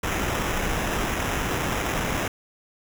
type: noise with sample-and-hold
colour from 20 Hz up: pink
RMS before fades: -26 dBFS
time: 0.03-2.28 s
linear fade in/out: 5 ms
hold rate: 4410 Hz
effects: none